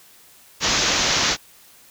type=low-pass noise; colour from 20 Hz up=white; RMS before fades=-20 dBFS; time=0.6-1.37 s; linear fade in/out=50 ms; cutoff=6800 Hz; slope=96 dB/octave; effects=white hiss -50 dBFS RMS until 1.9 s